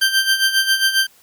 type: tone with tremolo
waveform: 20% pulse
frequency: 1568 Hz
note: G6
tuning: in tune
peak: -7 dBFS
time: 0.01-1.07 s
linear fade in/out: 10 ms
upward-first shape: sine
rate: 7.4 Hz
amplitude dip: 70%
effects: white hiss -52 dBFS RMS until 1.22 s